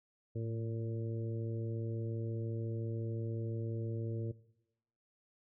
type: harmonic tone with a mistuned harmonic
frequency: 114.2 Hz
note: A#2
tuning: 35 cents flat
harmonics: 1 / 2 / 3 / 4 / 5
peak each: -36 / -46 / -45 / -45 / -53 dBFS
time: 0.35-4.32 s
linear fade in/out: 10 ms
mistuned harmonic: 1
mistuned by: -42 cents
effects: noise-tail reverb RT60 0.9 s tail -20 dB re dry